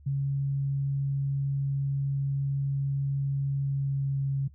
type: tone with pitch glide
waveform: sine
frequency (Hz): 138.59 to 137.32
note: C#3 to C#3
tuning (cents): 0 to -16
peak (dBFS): -25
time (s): 0.06-4.48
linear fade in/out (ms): 10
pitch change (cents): -16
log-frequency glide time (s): 3.54-4.32
effects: noise-tail reverb RT60 0.1 s tail -18 dB re dry + added 72 Hz sine -50 dBFS peak until 4.54 s